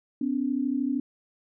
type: tone pair together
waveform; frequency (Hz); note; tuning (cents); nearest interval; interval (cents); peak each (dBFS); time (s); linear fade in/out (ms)
sine; 252.2 / 285.2; B3 / C#4; +36 / +49; major second; 213; -27; 0.21-1; 5
effects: none